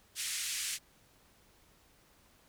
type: band-pass noise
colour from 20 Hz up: white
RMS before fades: -37 dBFS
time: 0.15-0.79 s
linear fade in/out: 50 ms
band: 1800 to 10000 Hz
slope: 24 dB/octave
effects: pink hiss -65 dBFS RMS until 2.48 s